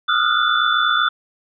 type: tone cluster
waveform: sine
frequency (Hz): 1225 / 1350 / 1398 / 1463 / 3501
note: D#6 / E6 / F6 / F#6 / A7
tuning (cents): -27 / +41 / +1 / -20 / -9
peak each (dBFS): -21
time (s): 0.08-1.09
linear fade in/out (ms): 10
effects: none